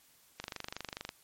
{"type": "click train", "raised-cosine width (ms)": 0.2, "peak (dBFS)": -21, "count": 18, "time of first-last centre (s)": [0.4, 1.091], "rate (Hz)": 24.6, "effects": ["white hiss -64 dBFS RMS until 1.23 s", "MP3 64 kbps"]}